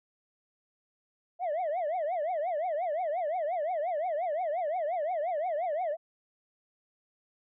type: tone with vibrato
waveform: sine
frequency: 659.3 Hz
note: E5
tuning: in tune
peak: -26 dBFS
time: 1.39-5.97 s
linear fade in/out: 50 ms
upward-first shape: triangle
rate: 5.7 Hz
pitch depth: 260 cents each way
effects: tanh soft clip ceiling -27 dBFS